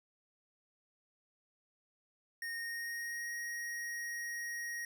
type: tone with pitch glide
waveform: square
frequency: 1850 to 1882.3 Hz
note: A#6 to A#6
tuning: -14 to +16 cents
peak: -39 dBFS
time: 2.42-4.85 s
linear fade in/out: 2 ms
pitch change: +30 cents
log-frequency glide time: 2.54-3.33 s
effects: none